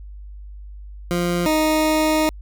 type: tone pair in turn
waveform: 20% pulse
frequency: 174.61 / 311.1 Hz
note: F3 / D#4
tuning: 0 / 0 cents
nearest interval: minor seventh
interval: 1000 cents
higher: second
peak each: -14 / -11 dBFS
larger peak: second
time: 1.11-1.46 / 1.46-2.29 s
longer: second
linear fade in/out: 0 ms
effects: added 50 Hz sine -34 dBFS peak until 2.41 s